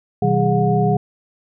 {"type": "tone cluster", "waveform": "sine", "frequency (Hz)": [126.4, 158.9, 192.2, 413.2, 724], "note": ["B2", "D#3", "G3", "G#4", "F#5"], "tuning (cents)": [41, 37, -34, -9, -38], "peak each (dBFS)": -20, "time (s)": [0.22, 0.97], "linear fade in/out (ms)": 5, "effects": []}